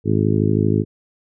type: harmonic tone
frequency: 52.7 Hz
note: G#1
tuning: 26 cents sharp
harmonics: 2 / 3 / 4 / 5 / 6 / 7 / 8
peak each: -19 / -21 / -22 / -23 / -24 / -24 / -25 dBFS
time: 0.04-0.85 s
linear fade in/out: 50 ms
effects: none